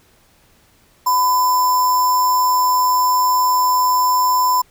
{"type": "tone with sample-and-hold", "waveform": "sine", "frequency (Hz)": 1001, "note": "B5", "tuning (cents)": 23, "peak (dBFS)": -12, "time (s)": [1.06, 4.62], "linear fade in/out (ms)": 10, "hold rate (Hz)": 6300, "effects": ["pink hiss -54 dBFS RMS until 4.7 s"]}